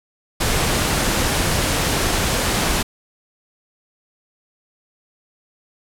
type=noise; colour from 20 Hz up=pink; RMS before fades=-19 dBFS; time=0.4-2.83 s; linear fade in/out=10 ms; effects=low-pass 12000 Hz 12 dB/octave